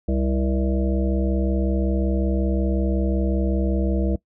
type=harmonic tone with a mistuned harmonic; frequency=65.41 Hz; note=C2; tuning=in tune; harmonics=1 / 3 / 5 / 7 / 9 / 10; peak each=-21 / -25 / -27 / -31 / -32 / -35 dBFS; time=0.08-4.16 s; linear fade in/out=5 ms; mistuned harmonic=7; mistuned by=+57 cents; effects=noise-tail reverb RT60 0.1 s tail -21 dB re dry